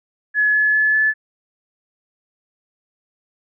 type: tone with pitch steps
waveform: sine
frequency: 1700 / 1710.8 / 1721.7 / 1732.7 Hz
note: G#6 / A6 / A6 / A6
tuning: +40 / -49 / -38 / -27 cents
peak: -13 dBFS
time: 0.34-1.14 s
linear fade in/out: 50 ms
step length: 200 ms
effects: none